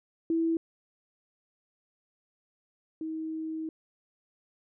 sine tone pair in turn, 328.6 / 318 Hz, E4 / D#4, -5 / +38 cents, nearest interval minor second, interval 57 cents, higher first, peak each -24 / -32 dBFS, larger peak first, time 0.3-0.57 / 3.01-3.69 s, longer second, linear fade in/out 2 ms, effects none

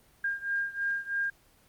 sine beating tone pair, 1608 / 1611.1 Hz, G6 / G6, +44 / +47 cents, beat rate 3.1 Hz, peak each -31 / -33 dBFS, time 0.24-1.3 s, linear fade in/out 5 ms, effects pink hiss -62 dBFS RMS until 1.68 s + Opus 24 kbps

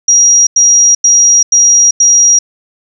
sine tone bursts, 5720 Hz, F8, 41 cents sharp, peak -3 dBFS, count 5, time 0.08-2.39 s, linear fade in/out 5 ms, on 390 ms, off 90 ms, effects 7-bit

